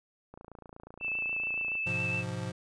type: click train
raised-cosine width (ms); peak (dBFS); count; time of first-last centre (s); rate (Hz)
1; -33; 41; 0.34-1.753; 28.3
type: tone with vibrato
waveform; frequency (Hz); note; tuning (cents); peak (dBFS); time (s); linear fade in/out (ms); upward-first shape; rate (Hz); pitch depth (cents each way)
sine; 2637; E7; 0; -30; 1-2.24; 50; triangle; 7.1; 16
type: chord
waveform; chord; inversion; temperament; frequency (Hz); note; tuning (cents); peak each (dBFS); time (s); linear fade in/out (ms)
square; F diminished; first; just; 104.77 / 125.72 / 174.61; Ab2 / Cb3 / F3; +16 / +31 / 0; -39 / -39 / -39; 1.86-2.52; 10
effects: resampled to 22050 Hz